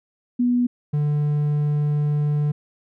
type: tone pair in turn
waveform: sine / triangle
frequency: 244.5 / 147.79 Hz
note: B3 / D3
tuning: -17 / +11 cents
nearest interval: major sixth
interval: 872 cents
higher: first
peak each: -16 dBFS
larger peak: neither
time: 0.39-0.67 / 0.93-2.52 s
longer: second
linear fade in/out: 10 ms
effects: none